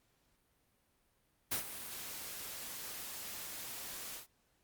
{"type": "noise with ADSR envelope", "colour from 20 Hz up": "white", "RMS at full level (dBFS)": -33, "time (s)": [1.51, 4.27], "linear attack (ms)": 11, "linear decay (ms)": 110, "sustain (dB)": -12, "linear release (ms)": 120, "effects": ["pink hiss -75 dBFS RMS until 4.63 s", "Opus 48 kbps"]}